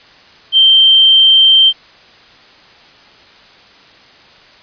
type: tone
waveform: sine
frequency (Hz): 3136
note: G7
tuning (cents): 0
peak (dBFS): -4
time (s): 0.52-1.73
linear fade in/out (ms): 50
effects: white hiss -42 dBFS RMS until 4.62 s + resampled to 11025 Hz